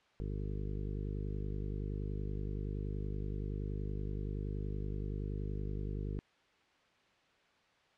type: harmonic tone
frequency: 50.6 Hz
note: G#1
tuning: 44 cents flat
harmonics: 1 / 2 / 3 / 4 / 5 / 6 / 7 / 8 / 9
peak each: -38 / -42 / -44 / -49 / -51 / -53 / -51 / -51 / -53 dBFS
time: 0.2-6.19 s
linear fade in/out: 0 ms
effects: white hiss -68 dBFS RMS until 7.97 s + low-pass 3000 Hz 12 dB/octave